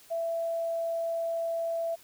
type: tone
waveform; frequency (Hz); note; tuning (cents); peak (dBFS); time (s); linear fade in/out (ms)
sine; 666; E5; +18; -28; 0.1-1.96; 20
effects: white hiss -56 dBFS RMS until 2.03 s